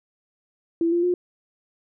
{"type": "tone with pitch steps", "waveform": "sine", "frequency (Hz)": [334.3, 345.3, 356.6], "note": ["E4", "F4", "F4"], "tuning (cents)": [24, -20, 36], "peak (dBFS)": -18, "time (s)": [0.81, 1.14], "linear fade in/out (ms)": 2, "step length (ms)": 110, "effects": []}